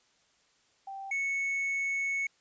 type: tone pair in turn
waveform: sine / triangle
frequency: 781 / 2209 Hz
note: G5 / C#7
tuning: -7 / -7 cents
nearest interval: octave + tritone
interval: 1800 cents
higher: second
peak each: -38 / -27 dBFS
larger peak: second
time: 0.87-1.11 / 1.11-2.27 s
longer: second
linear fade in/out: 5 ms
effects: white hiss -68 dBFS RMS until 2.4 s + resampled to 16000 Hz